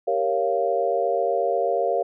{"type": "chord", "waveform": "sine", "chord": "G half-diminished seventh", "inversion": "none", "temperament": "equal with one note detuned", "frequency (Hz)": [392, 466.2, 554.4, 693.2], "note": ["G4", "Bb4", "Db5", "F5"], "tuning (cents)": [0, 0, 0, -13], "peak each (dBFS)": [-28, -25, -25, -24], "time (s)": [0.07, 2.03], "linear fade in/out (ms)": 10, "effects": []}